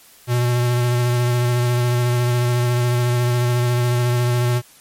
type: tone with vibrato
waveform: square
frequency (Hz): 121.9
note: B2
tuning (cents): -22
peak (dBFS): -16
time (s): 0.27-4.62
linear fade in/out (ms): 50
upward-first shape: sine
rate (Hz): 14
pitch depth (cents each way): 18
effects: white hiss -48 dBFS RMS until 4.8 s + MP3 64 kbps